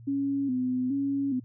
sine tone with vibrato, 265.4 Hz, C4, 25 cents sharp, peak -25 dBFS, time 0.07-1.4 s, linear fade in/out 10 ms, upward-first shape square, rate 1.2 Hz, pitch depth 79 cents each way, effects added 116 Hz sine -45 dBFS peak until 1.44 s

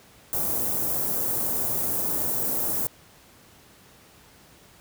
white band-stop noise, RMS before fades -26 dBFS, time 0.33-2.87 s, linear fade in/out 0 ms, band 680 to 13000 Hz, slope 12 dB/octave, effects pink hiss -53 dBFS RMS until 4.8 s + high-pass 60 Hz 12 dB/octave

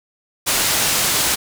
white low-pass noise, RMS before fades -18 dBFS, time 0.46-1.36 s, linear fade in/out 20 ms, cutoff 11000 Hz, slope 12 dB/octave, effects none

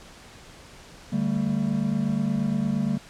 triangle chord, D suspended fourth, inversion none, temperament equal with one note detuned, 146.83 / 196 / 224.5 Hz, D3 / G3 / A3, 0 / 0 / +35 cents, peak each -27 / -24 / -24 dBFS, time 1.12-2.98 s, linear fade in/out 10 ms, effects pink hiss -47 dBFS RMS until 3.09 s + low-pass 8000 Hz 12 dB/octave

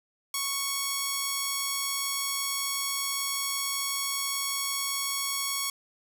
5% pulse tone, 1108.7 Hz, C#6, in tune, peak -16 dBFS, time 0.34-5.7 s, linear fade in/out 2 ms, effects none

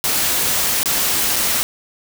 white noise with dropouts, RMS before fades -18 dBFS, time 0.04-1.63 s, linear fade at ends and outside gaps 0 ms, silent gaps 0.831-0.858 / 1.359-1.363 s, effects none

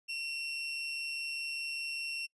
30% pulse tone with amplitude modulation, 2725 Hz, F7, 43 cents flat, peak -31 dBFS, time 0.08-2.27 s, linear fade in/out 20 ms, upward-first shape sine, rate 145 Hz, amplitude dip 35%, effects noise-tail reverb RT60 0.1 s tail -25 dB re dry + resampled to 24000 Hz

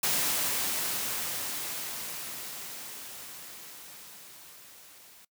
white noise with level ramp, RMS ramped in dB -27 to -54 dBFS, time 0.03-5.25 s, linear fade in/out 5 ms, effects noise-tail reverb RT60 0.1 s tail -21 dB re dry + high-pass 100 Hz 12 dB/octave

